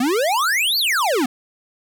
square exponential two-way sweep, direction up then down, 233.1 to 4699 to 233.1 Hz, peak -17 dBFS, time 0-1.26 s, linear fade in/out 5 ms, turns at 0.78 s, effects none

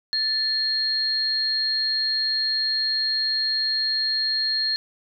sine tone pair together, 1757 / 4240 Hz, A6 / C8, -3 / +22 cents, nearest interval octave + minor third, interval 1525 cents, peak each -31 / -21 dBFS, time 0.13-4.76 s, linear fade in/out 0 ms, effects none

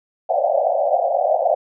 white band-pass noise, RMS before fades -18 dBFS, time 0.29-1.55 s, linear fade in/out 10 ms, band 540 to 760 Hz, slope 96 dB/octave, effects none

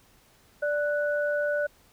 sine tone pair together, 587.3 / 1480 Hz, D5 / F#6, 0 / 0 cents, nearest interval octave + major third, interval 1600 cents, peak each -25 / -30 dBFS, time 0.62-1.67 s, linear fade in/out 10 ms, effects pink hiss -60 dBFS RMS until 1.92 s

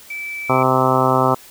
sine tone, 2317 Hz, D7, 24 cents flat, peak -25 dBFS, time 0.1-0.63 s, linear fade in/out 5 ms
harmonic tone, 130 Hz, C3, 11 cents flat, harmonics 1 / 2 / 3 / 4 / 5 / 6 / 7 / 8 / 9 / 10, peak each -22 / -22 / -22 / -22 / -22 / -22 / -22 / -22 / -22 / -22 dBFS, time 0.49-1.35 s, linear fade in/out 10 ms
effects white hiss -43 dBFS RMS until 1.5 s

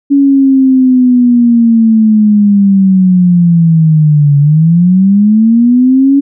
sine linear two-way sweep, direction down then up, 282 to 141.7 to 282 Hz, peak -3 dBFS, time 0.1-6.21 s, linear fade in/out 20 ms, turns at 4.38 s, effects none

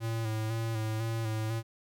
square tone with vibrato, 111.6 Hz, A2, 25 cents sharp, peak -31 dBFS, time 0-1.63 s, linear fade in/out 50 ms, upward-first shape square, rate 2 Hz, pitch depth 32 cents each way, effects none

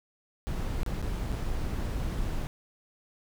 brown noise with dropouts, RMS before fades -31 dBFS, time 0.47-2.47 s, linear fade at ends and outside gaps 0 ms, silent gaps 0.832-0.863 / 1.016-1.026 / 1.318-1.325 s, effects none

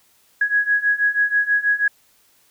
sine beating tone pair, 1661.2 / 1667.4 Hz, G#6 / G#6, 0 / +6 cents, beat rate 6.2 Hz, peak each -20 / -18 dBFS, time 0.41-1.88 s, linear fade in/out 5 ms, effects white hiss -58 dBFS RMS until 2.5 s

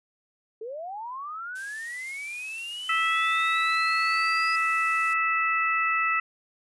sine linear sweep, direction up, 421.3 to 4978 Hz, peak -33 dBFS, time 0.61-4.56 s, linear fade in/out 5 ms
blue noise, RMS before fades -43 dBFS, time 1.55-5.14 s, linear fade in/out 10 ms
harmonic tone, 656 Hz, E5, 9 cents flat, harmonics 2 / 3 / 4, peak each -25 / -27 / -28 dBFS, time 2.89-6.2 s, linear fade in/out 5 ms
effects resampled to 24000 Hz

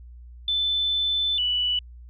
sine tone pair in turn, 3520 / 2960 Hz, A7 / F#7, 0 / 0 cents, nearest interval minor third, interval 300 cents, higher first, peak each -21 dBFS, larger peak neither, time 0.48-1.38 / 1.38-1.79 s, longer first, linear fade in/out 2 ms, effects added 60 Hz sine -41 dBFS peak until 2.09 s

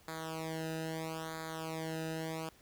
sawtooth tone with flanger, 160.6 Hz, E3, 45 cents flat, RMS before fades -40 dBFS, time 0.08-2.49 s, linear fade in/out 0 ms, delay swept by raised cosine 0.35 to 0.91 ms, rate 0.76 Hz, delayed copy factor -1, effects pink hiss -63 dBFS RMS until 2.61 s

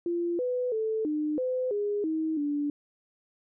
sine tone with pitch steps, 344.4 / 498.2 / 439.6 / 302.7 / 509 / 411.7 / 317.2 / 290.9 Hz, F4 / B4 / A4 / D#4 / C5 / G#4 / D#4 / D4, -24 / +15 / -2 / -48 / -48 / -15 / +33 / -16 cents, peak -26 dBFS, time 0.06-2.7 s, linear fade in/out 2 ms, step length 330 ms, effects none

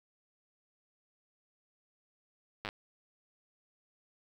slowing click train, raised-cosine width 0.3 ms, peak -21 dBFS, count 5, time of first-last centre 2.65-2.689 s, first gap 9 ms, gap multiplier 1.05, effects 9-bit

